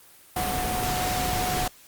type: tone in noise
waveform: sine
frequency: 732 Hz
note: F#5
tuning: 19 cents flat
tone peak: -28 dBFS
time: 0.36-1.68 s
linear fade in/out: 5 ms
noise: pink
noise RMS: -28 dBFS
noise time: 0.36-1.68 s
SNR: -3 dB
effects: white hiss -52 dBFS RMS until 1.87 s + Opus 32 kbps